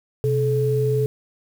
sine tone pair together, 128.2 / 431.2 Hz, C3 / A4, -35 / -35 cents, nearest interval octave + major sixth, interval 2100 cents, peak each -20 dBFS, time 0.24-1.06 s, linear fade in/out 0 ms, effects 7-bit

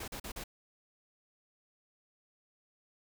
pink noise bursts, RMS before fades -42 dBFS, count 4, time 0-0.439 s, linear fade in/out 5 ms, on 79 ms, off 41 ms, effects none

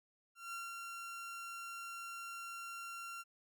30% pulse tone with ADSR envelope, 1374 Hz, F6, 29 cents flat, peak -39 dBFS, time 0.35-3.24 s, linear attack 180 ms, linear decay 190 ms, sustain -3 dB, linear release 35 ms, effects none

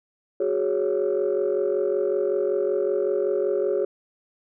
sine chord, F# suspended second, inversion none, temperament equal, 370 / 415.3 / 554.4 Hz, F#4 / G#4 / C#5, 0 / 0 / 0 cents, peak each -24 / -23 / -25 dBFS, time 0.4-3.85 s, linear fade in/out 5 ms, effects tanh soft clip ceiling -15 dBFS

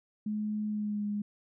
sine tone with pitch glide, 211.9 to 206.7 Hz, G#3 to G#3, +35 to -8 cents, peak -30 dBFS, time 0.26-1.22 s, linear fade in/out 5 ms, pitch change -43 cents, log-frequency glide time 0.68-1.05 s, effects none

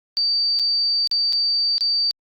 sine tone with dropouts, 4626 Hz, D8, 27 cents flat, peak -17 dBFS, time 0.17-2.11 s, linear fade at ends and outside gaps 0 ms, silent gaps 0.59-0.596 / 1.073-1.114 / 1.325-1.331 / 1.781-1.808 s, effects Opus 48 kbps

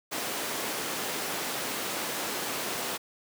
pink high-pass noise, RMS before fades -33 dBFS, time 0.11-2.98 s, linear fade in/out 20 ms, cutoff 300 Hz, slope 12 dB/octave, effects none

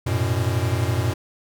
square tone cluster, 92 / 111.3 / 123.1 Hz, F#2 / A2 / B2, -9 / +20 / -5 cents, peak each -25 dBFS, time 0.06-1.14 s, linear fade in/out 10 ms, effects none

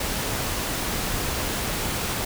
pink noise, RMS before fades -27 dBFS, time 0-2.25 s, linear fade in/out 5 ms, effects none

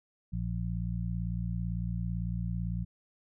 harmonic tone, 57.9 Hz, A#1, 11 cents flat, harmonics 1 / 2 / 3, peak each -35 / -35 / -35 dBFS, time 0.32-2.85 s, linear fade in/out 20 ms, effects none

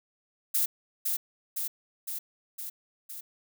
violet noise with echo, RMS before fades -26 dBFS, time 0.54-0.66 s, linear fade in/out 10 ms, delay 510 ms, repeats 5, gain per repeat -3 dB, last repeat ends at 3.21 s, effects none

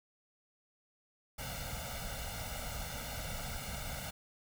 pink noise with comb filter, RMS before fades -41 dBFS, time 1.38-4.11 s, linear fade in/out 10 ms, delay 1.4 ms, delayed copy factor +0.95, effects none

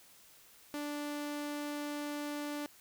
sawtooth tone, 293.1 Hz, D4, 3 cents flat, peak -33 dBFS, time 0.74-2.66 s, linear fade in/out 0 ms, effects white hiss -60 dBFS RMS until 2.8 s

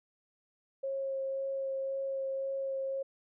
sine tone with vibrato, 540 Hz, C#5, 45 cents flat, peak -32 dBFS, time 0.83-3.03 s, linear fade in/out 10 ms, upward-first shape sine, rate 1.9 Hz, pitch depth 10 cents each way, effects none

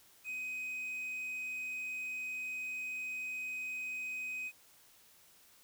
triangle tone with quantisation, 2513 Hz, D#7, 17 cents sharp, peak -36 dBFS, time 0.24-4.52 s, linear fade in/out 50 ms, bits 10, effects white hiss -63 dBFS RMS until 5.63 s

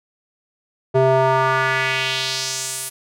square tone with band-pass filter sweep, 131.7 Hz, C3, 12 cents sharp, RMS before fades -19 dBFS, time 0.94-2.9 s, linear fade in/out 20 ms, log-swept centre 500 to 11000 Hz, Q 2, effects none

